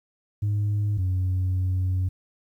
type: tone pair in turn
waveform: sine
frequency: 103.4 / 92.49 Hz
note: G#2 / F#2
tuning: -7 / 0 cents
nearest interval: major second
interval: 193 cents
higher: first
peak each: -19 dBFS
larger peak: neither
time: 0.42-0.98 / 0.98-2.09 s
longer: second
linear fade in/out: 10 ms
effects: tanh soft clip ceiling -20 dBFS + 10-bit